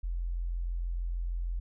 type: tone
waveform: sine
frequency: 43.19 Hz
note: F1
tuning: 18 cents flat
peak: -30 dBFS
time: 0.03-1.6 s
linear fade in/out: 10 ms
effects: none